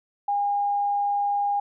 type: tone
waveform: sine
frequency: 812 Hz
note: G#5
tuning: 39 cents flat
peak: -21 dBFS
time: 0.28-1.6 s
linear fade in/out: 5 ms
effects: none